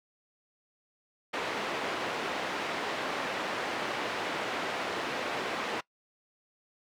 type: band-pass noise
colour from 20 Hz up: pink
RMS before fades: -34 dBFS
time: 1.33-5.81 s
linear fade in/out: 10 ms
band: 360 to 2900 Hz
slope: 12 dB/octave
effects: noise-tail reverb RT60 0.1 s tail -22 dB re dry